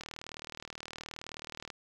click train, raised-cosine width 0.2 ms, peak -24 dBFS, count 67, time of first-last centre 0.01-1.702 s, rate 39 Hz, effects 9-bit

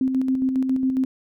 sine tone with tremolo, 261.6 Hz, C4, in tune, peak -17 dBFS, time 0.01-1.05 s, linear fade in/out 2 ms, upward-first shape square, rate 7.3 Hz, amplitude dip 40%, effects none

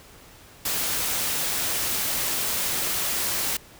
white noise, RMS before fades -26 dBFS, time 0.65-3.57 s, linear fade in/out 5 ms, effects pink hiss -49 dBFS RMS until 3.79 s

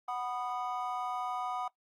triangle chord, B major, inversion second, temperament just, 740.8 / 987.8 / 1234.7 Hz, F#5 / B5 / D#6, +2 / 0 / -14 cents, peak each -34 / -38 / -37 dBFS, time 0.08-1.68 s, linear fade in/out 5 ms, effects noise-tail reverb RT60 0.1 s tail -19 dB re dry + Opus 24 kbps

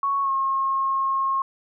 sine tone with pitch glide, 1108.7 to 1079 Hz, C#6 to C#6, 0 to -47 cents, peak -20 dBFS, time 0.03-1.42 s, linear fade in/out 2 ms, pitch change -47 cents, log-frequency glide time 0.22-0.31 s, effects none

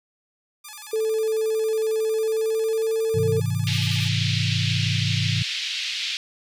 5% pulse tone with vibrato, 1010 Hz, B5, 39 cents sharp, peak -26 dBFS, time 0.64-4.09 s, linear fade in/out 10 ms, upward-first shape square, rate 11 Hz, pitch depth 290 cents each way
sine tone with pitch glide, 440 to 446.1 Hz, A4 to A4, 0 to +24 cents, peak -20 dBFS, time 0.93-3.4 s, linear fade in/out 5 ms, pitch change +24 cents, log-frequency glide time 2.1-2.98 s
sine chord, Ab augmented, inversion none, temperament just, 103.83 / 129.78 / 162.23 Hz, Ab2 / C3 / E3, 0 / -14 / -27 cents, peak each -24 / -26 / -27 dBFS, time 3.14-5.43 s, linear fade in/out 10 ms
white band-pass noise, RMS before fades -28 dBFS, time 3.67-6.17 s, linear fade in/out 0 ms, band 2400 to 4200 Hz, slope 24 dB/octave
effects none

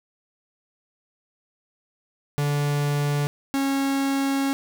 45% pulse tone pair in turn, 145.1 / 273.9 Hz, D3 / C#4, -21 / -21 cents, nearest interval major seventh, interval 1100 cents, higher second, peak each -21 dBFS, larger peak neither, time 2.38-3.27 / 3.54-4.53 s, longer second, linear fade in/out 0 ms, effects none

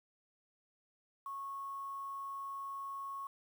sine tone with quantisation, 1100 Hz, C#6, 14 cents flat, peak -40 dBFS, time 1.26-3.27 s, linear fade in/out 2 ms, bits 10, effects none

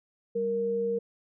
sine tone pair together, 196.28 / 466.2 Hz, G3 / A#4, +2 / 0 cents, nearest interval octave + minor third, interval 1498 cents, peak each -36 / -26 dBFS, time 0.35-0.99 s, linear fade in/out 10 ms, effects none

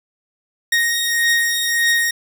sawtooth beating tone pair, 1864.7 / 1866.4 Hz, A#6 / A#6, 0 / +2 cents, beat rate 1.7 Hz, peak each -18 / -13 dBFS, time 0.72-2.11 s, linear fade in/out 5 ms, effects 7-bit

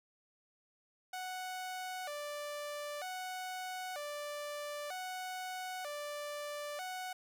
sawtooth tone with vibrato, 659.3 Hz, E5, in tune, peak -36 dBFS, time 1.13-7.13 s, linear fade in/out 5 ms, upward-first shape square, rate 0.53 Hz, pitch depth 200 cents each way, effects none

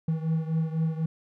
triangle beating tone pair, 159.6 / 163.6 Hz, D#3 / E3, +44 / -13 cents, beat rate 4 Hz, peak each -24 / -28 dBFS, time 0.08-1.06 s, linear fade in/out 5 ms, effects none

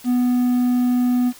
triangle tone with quantisation, 247.1 Hz, B3, 1 cent sharp, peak -13 dBFS, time 0.04-1.33 s, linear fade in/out 50 ms, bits 7, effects white hiss -44 dBFS RMS until 1.39 s

